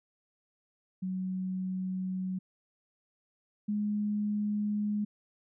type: tone pair in turn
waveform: sine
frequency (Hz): 186.4 / 208.4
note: F#3 / G#3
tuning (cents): +13 / +6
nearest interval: major second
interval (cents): 193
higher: second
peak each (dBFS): -31 / -28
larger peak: second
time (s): 1.02-2.39 / 3.68-5.05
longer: neither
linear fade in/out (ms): 10
effects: none